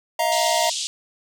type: chord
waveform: square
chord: Eb suspended second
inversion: none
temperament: equal with one note detuned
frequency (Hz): 636.4 / 698.5 / 932.3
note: Eb5 / F5 / Bb5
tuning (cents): +39 / 0 / 0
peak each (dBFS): -24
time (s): 0.19-0.7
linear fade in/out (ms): 5
type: band-pass noise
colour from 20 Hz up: pink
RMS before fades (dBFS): -27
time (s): 0.32-0.87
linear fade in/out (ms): 0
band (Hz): 3000 to 8500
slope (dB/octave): 48
effects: none